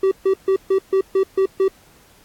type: tone bursts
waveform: triangle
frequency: 384.6 Hz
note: G4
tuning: 33 cents flat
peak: -11 dBFS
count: 8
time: 0.03-1.682 s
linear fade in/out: 5 ms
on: 84 ms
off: 140 ms
effects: pink hiss -52 dBFS RMS until 2.24 s + AAC 64 kbps